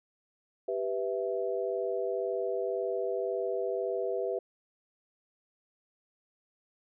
sine chord, E minor, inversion first, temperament equal, 392 / 493.9 / 659.3 Hz, G4 / B4 / E5, 0 / 0 / 0 cents, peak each -33 / -33 / -35 dBFS, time 0.68-4.39 s, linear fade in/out 5 ms, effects none

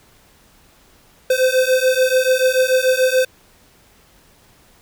square beating tone pair, 511 / 517.9 Hz, C5 / C5, -41 / -18 cents, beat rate 6.9 Hz, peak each -17 dBFS, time 1.3-3.25 s, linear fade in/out 5 ms, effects pink hiss -52 dBFS RMS until 4.81 s

